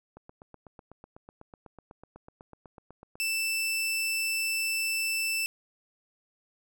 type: click train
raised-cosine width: 1 ms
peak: -33 dBFS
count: 25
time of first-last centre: 0.17-3.155 s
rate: 8.04 Hz
type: tone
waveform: sawtooth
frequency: 2655 Hz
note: E7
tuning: 12 cents sharp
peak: -24 dBFS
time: 3.2-5.46 s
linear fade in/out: 0 ms
effects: none